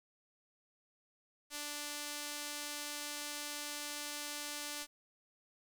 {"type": "tone with band-pass filter", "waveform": "sawtooth", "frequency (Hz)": 293.7, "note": "D4", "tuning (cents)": 0, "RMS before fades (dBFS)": -43, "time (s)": [1.5, 4.87], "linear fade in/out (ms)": 50, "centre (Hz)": 7900, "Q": 0.58, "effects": ["10-bit"]}